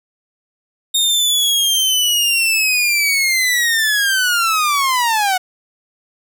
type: linear sweep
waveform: sawtooth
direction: down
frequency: 3700 to 727 Hz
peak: -10 dBFS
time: 0.94-5.38 s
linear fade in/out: 10 ms
effects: none